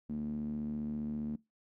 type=tone with band-pass filter; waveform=sawtooth; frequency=75 Hz; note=D2; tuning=37 cents sharp; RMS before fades=-37 dBFS; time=0.09-1.36 s; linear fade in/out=5 ms; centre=230 Hz; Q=7.8; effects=noise-tail reverb RT60 0.2 s tail -22 dB re dry